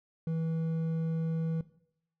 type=tone with hard clipping; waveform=triangle; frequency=162.5 Hz; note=E3; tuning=24 cents flat; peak=-31 dBFS; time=0.27-1.61 s; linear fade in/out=2 ms; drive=9 dB; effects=noise-tail reverb RT60 0.7 s tail -17 dB re dry